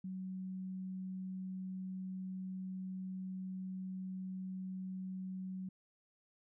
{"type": "tone", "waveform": "sine", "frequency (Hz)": 187.3, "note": "F#3", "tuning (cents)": 21, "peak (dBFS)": -40, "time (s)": [0.04, 5.69], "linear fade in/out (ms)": 5, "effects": []}